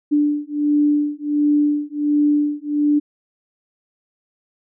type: beating tone pair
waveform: sine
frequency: 293.7 / 295.1 Hz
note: D4 / D4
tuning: 0 / +8 cents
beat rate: 1.4 Hz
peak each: -18 dBFS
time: 0.11-3 s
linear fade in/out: 20 ms
effects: none